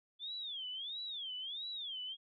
sine tone with vibrato, 3423 Hz, A7, 48 cents flat, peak -40 dBFS, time 0.19-2.17 s, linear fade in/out 50 ms, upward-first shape sine, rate 1.5 Hz, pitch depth 240 cents each way, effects none

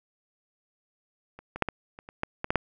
clicks, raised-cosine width 0.5 ms, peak -29 / -21 / -7 / -14 / -28 / -28 / -12 / -15 / -10 / -7 dBFS, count 10, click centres 1.39 / 1.56 / 1.623 / 1.687 / 1.989 / 2.089 / 2.234 / 2.444 / 2.505 / 2.557 s, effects none

